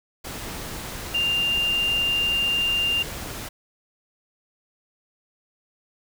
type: tone in noise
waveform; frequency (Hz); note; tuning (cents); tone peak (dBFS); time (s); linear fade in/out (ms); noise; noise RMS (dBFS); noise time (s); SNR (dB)
sine; 2794; F7; 0; -20; 1.14-3.03; 10; pink; -34; 0.24-3.49; +11
effects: none